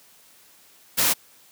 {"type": "noise", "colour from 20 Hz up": "white", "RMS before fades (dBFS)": -20, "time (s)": [0.97, 1.14], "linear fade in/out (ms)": 20, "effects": ["white hiss -54 dBFS RMS until 1.51 s", "high-pass 100 Hz 12 dB/octave"]}